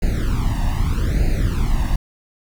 brown noise with flanger, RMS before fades -18 dBFS, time 0.02-1.96 s, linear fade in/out 5 ms, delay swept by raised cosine 0.44 to 1.1 ms, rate 0.81 Hz, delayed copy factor +0.95, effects none

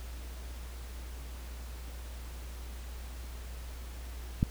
click, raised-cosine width 5 ms, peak -12 dBFS, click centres 4.429 s, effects added 60 Hz sine -40 dBFS peak until 4.5 s + pink hiss -51 dBFS RMS until 4.5 s

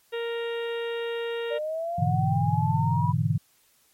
harmonic tone, 466.2 Hz, A#4, in tune, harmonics 1 / 2 / 3 / 4 / 5 / 6 / 7 / 8, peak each -28 / -42 / -42 / -40 / -48 / -41 / -48 / -46 dBFS, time 0.12-1.59 s, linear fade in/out 20 ms
sine linear sweep, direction up, 580 to 986 Hz, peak -27 dBFS, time 1.5-3.13 s, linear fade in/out 20 ms
sine chord, E dominant seventh, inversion first, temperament equal, 103.83 / 123.47 / 146.83 / 164.81 Hz, G#2 / B2 / D3 / E3, 0 / 0 / 0 / 0 cents, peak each -27 / -27 / -27 / -27 dBFS, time 1.98-3.38 s, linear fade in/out 10 ms
effects white hiss -63 dBFS RMS until 3.93 s + MP3 64 kbps

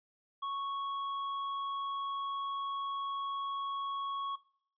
sine tone with tanh clipping, 1107 Hz, C#6, 3 cents flat, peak -36 dBFS, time 0.42-4.36 s, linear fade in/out 10 ms, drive 9 dB, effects noise-tail reverb RT60 0.6 s tail -19 dB re dry + resampled to 11025 Hz

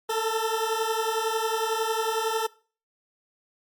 20% pulse beating tone pair, 440 / 451 Hz, A4 / A4, 0 / +43 cents, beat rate 11 Hz, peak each -22 dBFS, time 0.09-2.47 s, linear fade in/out 10 ms, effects noise-tail reverb RT60 0.4 s tail -22 dB re dry + MP3 96 kbps

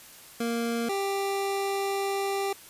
25% pulse tone pair in turn, 233.1 / 394.5 Hz, A#3 / G4, 0 / +11 cents, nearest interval major sixth, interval 911 cents, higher second, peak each -23 dBFS, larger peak neither, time 0.4-0.89 / 0.89-2.53 s, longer second, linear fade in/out 5 ms, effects white hiss -49 dBFS RMS until 2.69 s + resampled to 32000 Hz

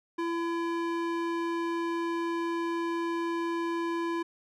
square tone with band-pass filter, 337 Hz, E4, 38 cents sharp, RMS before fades -31 dBFS, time 0.18-4.23 s, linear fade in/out 10 ms, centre 830 Hz, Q 0.67, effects none

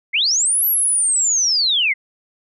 sine linear two-way sweep, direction up then down, 1975.5 to 11890 to 1975.5 Hz, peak -14 dBFS, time 0.13-1.94 s, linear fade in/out 20 ms, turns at 0.66 s, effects none

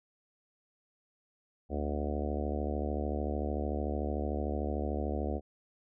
harmonic tone, 73.42 Hz, D2, in tune, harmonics 1 / 3 / 4 / 5 / 6 / 7 / 8 / 9 / 10, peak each -34 / -39 / -40 / -41 / -42 / -42 / -43 / -44 / -44 dBFS, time 1.69-5.41 s, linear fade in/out 50 ms, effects none

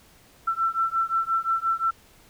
sine beating tone pair, 1338 / 1343.7 Hz, E6 / E6, +25 / +33 cents, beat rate 5.7 Hz, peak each -25 dBFS, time 0.47-1.91 s, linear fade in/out 10 ms, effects pink hiss -55 dBFS RMS until 2.29 s

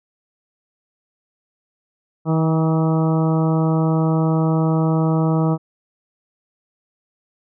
harmonic tone with a mistuned harmonic, 160 Hz, D#3, 49 cents sharp, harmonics 1 / 2 / 3 / 4 / 5 / 6 / 7 / 8, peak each -16 / -22 / -26 / -28 / -30 / -32 / -33 / -34 dBFS, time 2.25-5.58 s, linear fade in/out 50 ms, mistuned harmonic 7, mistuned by +35 cents, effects none

